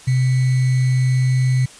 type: tone with sample-and-hold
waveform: sine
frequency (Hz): 128.5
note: C3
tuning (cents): -31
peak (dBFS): -13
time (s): 0.07-1.66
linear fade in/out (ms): 10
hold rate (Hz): 2100
effects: white hiss -42 dBFS RMS until 1.79 s + resampled to 22050 Hz